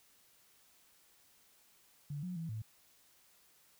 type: tone with pitch steps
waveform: sine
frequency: 145.1 / 180.8 / 164.5 / 109.6 Hz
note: D3 / F#3 / E3 / A2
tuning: -21 / -40 / -3 / -6 cents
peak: -38 dBFS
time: 2.1-2.62 s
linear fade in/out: 5 ms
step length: 130 ms
effects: white hiss -67 dBFS RMS until 3.79 s